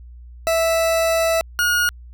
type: tone pair in turn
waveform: 40% pulse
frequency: 658 / 1437.6 Hz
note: E5 / F6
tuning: -3 / +50 cents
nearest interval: octave + major second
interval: 1353 cents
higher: second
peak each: -15 dBFS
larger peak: neither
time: 0.47-1.41 / 1.59-1.89 s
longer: first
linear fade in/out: 0 ms
effects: added 60 Hz sine -37 dBFS peak until 2.13 s